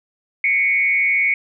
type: tone with frequency modulation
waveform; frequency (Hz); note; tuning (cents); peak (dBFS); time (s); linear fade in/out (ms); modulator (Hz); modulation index
sine; 2217; C#7; 0; -14; 0.44-1.34; 2; 167; 0.62
effects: none